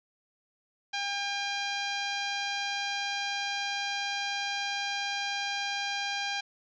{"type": "tone", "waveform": "10% pulse", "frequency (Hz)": 803, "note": "G5", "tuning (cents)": 41, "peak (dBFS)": -22, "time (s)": [0.93, 6.41], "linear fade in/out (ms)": 10, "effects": ["resampled to 16000 Hz"]}